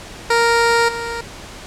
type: tone with level steps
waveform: 15% pulse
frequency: 466.2 Hz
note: A#4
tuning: in tune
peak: -6 / -17 dBFS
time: 0.3-1.21 s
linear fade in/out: 5 ms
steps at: 0.88 s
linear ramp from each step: 10 ms
effects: pink hiss -35 dBFS RMS until 1.66 s + low-pass 8000 Hz 12 dB/octave